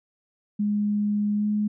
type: tone with pitch glide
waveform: sine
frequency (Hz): 207.4 to 209.8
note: G#3 to G#3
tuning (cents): -2 to +18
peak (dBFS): -21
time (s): 0.59-1.68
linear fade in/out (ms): 10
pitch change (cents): +20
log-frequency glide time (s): 1.35-1.46
effects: none